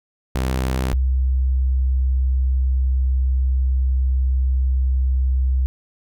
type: tone pair in turn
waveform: sawtooth / sine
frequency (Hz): 64.5 / 64.76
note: C2 / C2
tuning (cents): -24 / -17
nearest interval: unison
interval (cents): 7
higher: second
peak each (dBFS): -15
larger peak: neither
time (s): 0.35-0.93 / 0.93-5.66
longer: second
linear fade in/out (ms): 0
effects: none